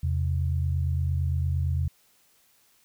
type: tone pair together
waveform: sine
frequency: 83.5 / 132.27 Hz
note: E2 / C3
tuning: +23 / +19 cents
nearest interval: minor sixth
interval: 796 cents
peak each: -24 / -29 dBFS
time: 0.03-1.88 s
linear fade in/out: 5 ms
effects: white hiss -63 dBFS RMS until 2.84 s